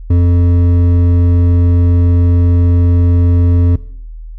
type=tone with hard clipping; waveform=sine; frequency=87.31 Hz; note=F2; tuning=in tune; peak=-8 dBFS; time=0.1-3.76 s; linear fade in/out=5 ms; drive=9 dB; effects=noise-tail reverb RT60 0.6 s tail -18 dB re dry + added 40 Hz sine -25 dBFS peak until 4.38 s